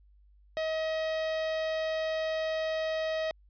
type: tone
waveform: 45% pulse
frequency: 635 Hz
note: D#5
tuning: 35 cents sharp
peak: -29 dBFS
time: 0.57-3.31 s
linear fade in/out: 0 ms
effects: added 50 Hz sine -57 dBFS peak until 3.49 s + resampled to 11025 Hz